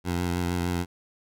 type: tone with vibrato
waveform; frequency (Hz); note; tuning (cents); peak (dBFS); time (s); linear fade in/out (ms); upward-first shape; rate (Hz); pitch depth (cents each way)
15% pulse; 88; F2; +14; -19; 0.04-0.86; 50; triangle; 6.5; 37
effects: none